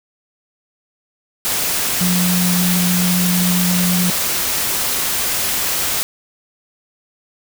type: tone in noise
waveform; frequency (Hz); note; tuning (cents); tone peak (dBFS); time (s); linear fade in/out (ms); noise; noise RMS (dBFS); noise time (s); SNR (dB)
sine; 179.3; F3; +46; -15; 2.01-4.1; 0; white; -19; 1.45-6.03; +1
effects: none